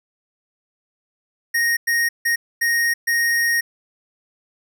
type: tone bursts at uneven times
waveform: square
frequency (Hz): 1864.7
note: A#6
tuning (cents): 0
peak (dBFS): -17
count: 5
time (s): 1.54-1.77 / 1.87-2.09 / 2.25-2.36 / 2.61-2.94 / 3.07-3.61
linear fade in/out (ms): 10
effects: none